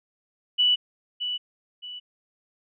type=tone with echo; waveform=sine; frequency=2960 Hz; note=F#7; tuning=in tune; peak=-17 dBFS; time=0.58-0.76 s; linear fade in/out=20 ms; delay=620 ms; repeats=2; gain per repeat=-9 dB; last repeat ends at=2 s; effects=none